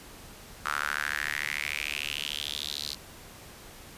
sawtooth tone with high-pass filter sweep, 73.42 Hz, D2, in tune, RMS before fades -33 dBFS, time 0.65-2.95 s, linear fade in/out 10 ms, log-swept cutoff 1300 to 4300 Hz, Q 5.2, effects pink hiss -48 dBFS RMS until 3.97 s + resampled to 32000 Hz

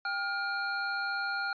square tone pair together, 793 / 1416.4 Hz, G5 / F6, +20 / +24 cents, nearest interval minor seventh, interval 1004 cents, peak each -38 / -32 dBFS, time 0.05-1.53 s, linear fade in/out 2 ms, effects resampled to 11025 Hz

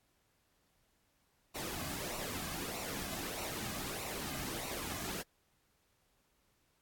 pink noise with flanger, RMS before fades -41 dBFS, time 1.54-5.23 s, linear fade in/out 20 ms, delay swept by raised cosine 0.6 to 2.2 ms, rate 1.6 Hz, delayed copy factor -0.6, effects pink hiss -75 dBFS RMS until 6.81 s + AAC 64 kbps

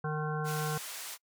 harmonic tone, 153 Hz, D#3, 29 cents flat, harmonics 1 / 3 / 5 / 7 / 9 / 10, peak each -33 / -38 / -40 / -41 / -43 / -43 dBFS, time 0.04-0.78 s, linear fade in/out 5 ms
white band-pass noise, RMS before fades -42 dBFS, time 0.44-1.18 s, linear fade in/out 50 ms, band 650 to 13000 Hz, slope 12 dB/octave
effects noise-tail reverb RT60 0.1 s tail -26 dB re dry

